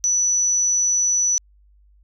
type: tone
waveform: sine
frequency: 5940 Hz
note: F#8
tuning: 6 cents sharp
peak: -16 dBFS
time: 0.04-1.38 s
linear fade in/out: 0 ms
effects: added 50 Hz sine -51 dBFS peak until 2.03 s